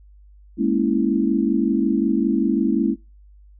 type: chord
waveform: sine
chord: A# half-diminished seventh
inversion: third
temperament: equal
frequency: 207.7 / 233.1 / 277.2 / 329.6 Hz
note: G#3 / A#3 / C#4 / E4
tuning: 0 / 0 / 0 / 0 cents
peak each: -22 dBFS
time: 0.57-2.96 s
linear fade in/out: 50 ms
effects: noise-tail reverb RT60 0.3 s tail -25 dB re dry + added 50 Hz sine -45 dBFS peak until 3.59 s